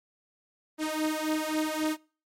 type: beating tone pair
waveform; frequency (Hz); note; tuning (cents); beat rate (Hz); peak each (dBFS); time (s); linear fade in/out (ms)
sawtooth; 308.4 / 312.1; D#4 / D#4; -15 / +5; 3.7; -27 / -26; 0.78-1.97; 50
effects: noise-tail reverb RT60 0.4 s tail -25 dB re dry + MP3 64 kbps